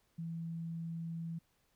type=tone; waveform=sine; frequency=165.7 Hz; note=E3; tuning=9 cents sharp; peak=-38 dBFS; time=0.18-1.39 s; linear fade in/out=10 ms; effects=pink hiss -75 dBFS RMS until 1.75 s